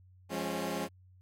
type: chord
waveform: 15% pulse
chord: Db major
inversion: first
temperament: equal with one note detuned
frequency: 174.61 / 207.7 / 273.2 Hz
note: F3 / Ab3 / Db4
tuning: 0 / 0 / -25 cents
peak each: -31 dBFS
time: 0.29-0.89 s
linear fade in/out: 50 ms
effects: added 92 Hz sine -56 dBFS peak until 1.21 s + MP3 64 kbps